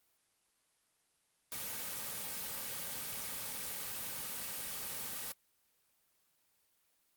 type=noise with comb filter; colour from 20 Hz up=white; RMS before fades=-41 dBFS; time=1.52-5.32 s; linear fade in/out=0 ms; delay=2.9 ms; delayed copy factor=-0.5; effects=white hiss -75 dBFS RMS until 7.16 s + Opus 24 kbps